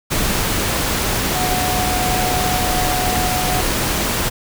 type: tone in noise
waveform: sine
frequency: 732 Hz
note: F#5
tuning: 19 cents flat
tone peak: -21 dBFS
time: 1.34-3.62 s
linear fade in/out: 20 ms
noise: pink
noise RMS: -19 dBFS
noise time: 0.1-4.3 s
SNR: -5 dB
effects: none